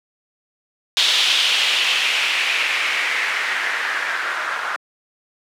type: noise with low-pass filter sweep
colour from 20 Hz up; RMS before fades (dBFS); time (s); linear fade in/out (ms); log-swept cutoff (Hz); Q
blue; -20; 0.97-4.76; 0; 3600 to 1400; 2.8
effects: high-pass 400 Hz 12 dB/octave

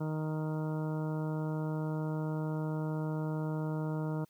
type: harmonic tone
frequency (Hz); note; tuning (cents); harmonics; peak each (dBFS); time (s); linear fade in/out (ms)
155.56; D#3; 0; 1 / 2 / 3 / 4 / 5 / 6 / 7 / 8 / 9; -33 / -39 / -43 / -45 / -53 / -47 / -56 / -53 / -53; 0-4.25; 10
effects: white hiss -71 dBFS RMS until 4.29 s

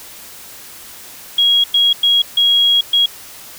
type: tone bursts at uneven times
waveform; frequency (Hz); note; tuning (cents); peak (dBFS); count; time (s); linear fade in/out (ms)
sine; 3300; G#7; -12; -9; 5; 1.38-1.64 / 1.74-1.93 / 2.03-2.22 / 2.37-2.81 / 2.93-3.06; 5
effects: white hiss -36 dBFS RMS until 3.58 s

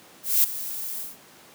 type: noise with ADSR envelope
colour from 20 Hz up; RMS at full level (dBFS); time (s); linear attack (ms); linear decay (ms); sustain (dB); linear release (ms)
violet; -17; 0.23-1.17; 210; 6; -15; 180
effects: pink hiss -50 dBFS RMS until 1.54 s + high-pass 200 Hz 12 dB/octave

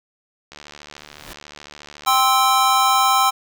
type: click train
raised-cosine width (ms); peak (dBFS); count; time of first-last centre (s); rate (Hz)
0.2; -20; 125; 0.52-2.198; 73.9
type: noise with exponential growth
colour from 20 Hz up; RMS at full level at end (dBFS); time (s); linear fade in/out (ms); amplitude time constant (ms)
pink; -34; 0.98-1.33; 2; 76
type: chord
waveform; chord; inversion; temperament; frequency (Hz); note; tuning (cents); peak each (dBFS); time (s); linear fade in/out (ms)
square; C major; second; just; 784.9 / 1046.5 / 1308.1; G5 / C6 / E6; +2 / 0 / -14; -19; 2.06-3.31; 20
effects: none

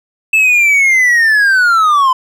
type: linear sweep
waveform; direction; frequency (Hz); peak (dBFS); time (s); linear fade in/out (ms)
triangle; down; 2637 to 1011; -5; 0.33-2.13; 5
effects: none

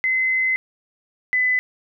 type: tone pair in turn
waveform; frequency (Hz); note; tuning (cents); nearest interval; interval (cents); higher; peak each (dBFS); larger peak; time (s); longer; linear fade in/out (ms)
sine; 2048 / 2007; C7 / B6; -38 / +27; unison; 35; first; -17 / -16; second; 0.04-0.56 / 1.33-1.59; first; 0
effects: none

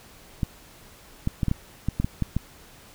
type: clicks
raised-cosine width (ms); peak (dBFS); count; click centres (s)
5; -11; 10; 0.432 / 1.274 / 1.432 / 1.483 / 1.514 / 1.886 / 2 / 2.045 / 2.223 / 2.366
effects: pink hiss -50 dBFS RMS until 2.94 s

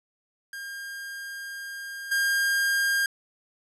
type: tone with level steps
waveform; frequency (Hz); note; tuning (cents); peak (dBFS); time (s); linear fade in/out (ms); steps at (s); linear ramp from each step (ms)
45% pulse; 1609; G6; +45; -35 / -22; 0.53-3.06; 2; 2.11; 10
effects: resampled to 32000 Hz

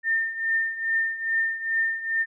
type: tone with tremolo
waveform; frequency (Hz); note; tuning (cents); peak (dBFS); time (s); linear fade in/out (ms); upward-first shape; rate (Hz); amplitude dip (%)
sine; 1809; A6; +48; -19; 0.03-2.26; 50; triangle; 2.4; 80
effects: none

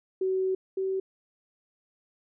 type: tone pair in turn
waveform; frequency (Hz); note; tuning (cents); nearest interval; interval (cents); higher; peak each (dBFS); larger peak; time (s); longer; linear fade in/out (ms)
sine; 377.2 / 382; F#4 / G4; +33 / -45; unison; 22; second; -24 / -26; first; 0.21-0.55 / 0.77-1; first; 5
effects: none

